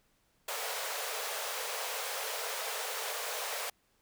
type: high-pass noise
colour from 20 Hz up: pink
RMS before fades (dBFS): -37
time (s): 0.48-3.7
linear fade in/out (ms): 5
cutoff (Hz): 430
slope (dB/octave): 96
effects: pink hiss -72 dBFS RMS until 4.01 s